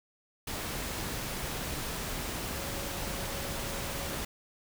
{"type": "tone in noise", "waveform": "sine", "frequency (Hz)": 554.4, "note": "C#5", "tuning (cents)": 0, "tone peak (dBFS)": -45, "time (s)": [2.55, 4.16], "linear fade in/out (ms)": 5, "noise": "pink", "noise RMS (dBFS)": -36, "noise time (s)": [0.47, 4.25], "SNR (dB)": -12, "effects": []}